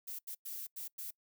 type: noise bursts at uneven times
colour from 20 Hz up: violet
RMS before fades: -43 dBFS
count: 5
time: 0.07-0.19 / 0.27-0.35 / 0.45-0.67 / 0.76-0.88 / 0.98-1.11 s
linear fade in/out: 10 ms
effects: noise-tail reverb RT60 0.1 s tail -24 dB re dry